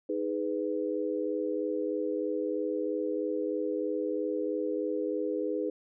sine chord, G# minor, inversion second, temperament just, 311.5 / 415.3 / 498.4 Hz, D#4 / G#4 / B4, +2 / 0 / +16 cents, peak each -33 dBFS, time 0.09-5.7 s, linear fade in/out 5 ms, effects none

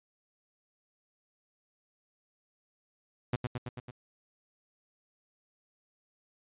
sawtooth tone with echo, 123.47 Hz, B2, in tune, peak -23 dBFS, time 3.33-3.36 s, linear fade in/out 5 ms, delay 110 ms, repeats 5, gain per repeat -3 dB, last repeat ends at 3.91 s, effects resampled to 8000 Hz

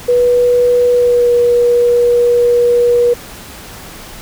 sine tone with pitch glide, 488.8 to 481.2 Hz, B4 to B4, -18 to -45 cents, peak -7 dBFS, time 0.08-3.14 s, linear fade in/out 10 ms, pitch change -27 cents, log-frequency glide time 0.93-1.32 s, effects pink hiss -32 dBFS RMS until 4.21 s

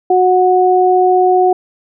sine tone pair together, 367.1 / 734.2 Hz, F#4 / F#5, -14 / -14 cents, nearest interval octave, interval 1200 cents, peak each -10 dBFS, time 0.1-1.53 s, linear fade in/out 5 ms, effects none

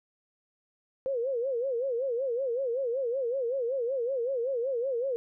sine tone with vibrato, 504 Hz, B4, 35 cents sharp, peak -27 dBFS, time 1.06-5.16 s, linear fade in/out 0 ms, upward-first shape sine, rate 5.3 Hz, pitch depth 160 cents each way, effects none

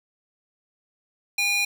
square tone with high-pass filter, 812 Hz, G#5, 39 cents flat, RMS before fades -23 dBFS, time 1.38-1.65 s, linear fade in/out 5 ms, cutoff 2600 Hz, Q 2.3, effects none

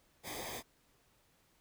pink noise with comb filter, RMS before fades -43 dBFS, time 0.23-0.63 s, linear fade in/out 50 ms, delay 0.71 ms, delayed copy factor -0.8, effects pink hiss -71 dBFS RMS until 1.6 s

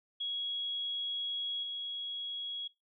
sine tone with level steps, 3323 Hz, G#7, in tune, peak -33 / -36 dBFS, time 0.2-2.68 s, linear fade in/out 10 ms, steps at 1.63 s, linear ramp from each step 2 ms, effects noise-tail reverb RT60 0.2 s tail -20 dB re dry

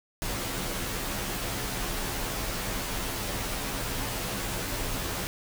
pink noise with comb filter, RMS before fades -32 dBFS, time 0.22-5.27 s, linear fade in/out 0 ms, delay 13 ms, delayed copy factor -0.8, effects none

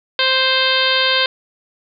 harmonic tone, 523.3 Hz, C5, in tune, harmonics 1 / 2 / 3 / 4 / 5 / 6 / 7 / 8 / 9, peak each -22 / -23 / -20 / -24 / -23 / -20 / -20 / -23 / -26 dBFS, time 0.19-1.26 s, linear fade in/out 2 ms, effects none

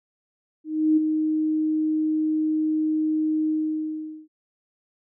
sine tone with ADSR envelope, 311.1 Hz, D#4, in tune, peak -14 dBFS, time 0.64-4.28 s, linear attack 330 ms, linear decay 15 ms, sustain -6 dB, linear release 790 ms, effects none

